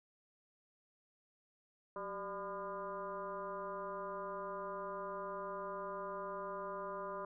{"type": "tone with frequency modulation", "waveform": "sine", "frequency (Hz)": 800, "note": "G5", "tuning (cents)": 35, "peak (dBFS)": -40, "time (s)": [1.96, 7.25], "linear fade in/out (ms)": 2, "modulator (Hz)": 206, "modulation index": 2.3, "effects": []}